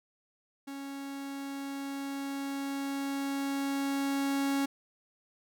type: tone with level ramp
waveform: 45% pulse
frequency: 276.5 Hz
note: C#4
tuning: 4 cents flat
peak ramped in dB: -39 to -27 dBFS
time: 0.67-4.66 s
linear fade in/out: 10 ms
effects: none